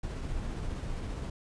brown noise with tremolo, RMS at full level -34 dBFS, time 0.03-1.3 s, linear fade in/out 5 ms, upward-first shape triangle, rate 15 Hz, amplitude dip 30%, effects resampled to 22050 Hz

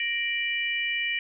sine tone cluster, 1869 / 2353 / 2946 Hz, A#6 / D7 / F#7, +4 / +3 / -8 cents, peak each -31 / -28 / -31 dBFS, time 0-1.19 s, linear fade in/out 2 ms, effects none

